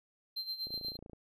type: tone with tremolo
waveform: triangle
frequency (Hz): 4134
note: C8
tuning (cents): -22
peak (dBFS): -33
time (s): 0.36-0.97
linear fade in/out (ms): 10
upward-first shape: sine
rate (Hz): 8.3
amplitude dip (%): 75
type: click train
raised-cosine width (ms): 2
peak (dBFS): -36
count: 14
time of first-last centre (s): 0.67-1.133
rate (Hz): 28.1
effects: none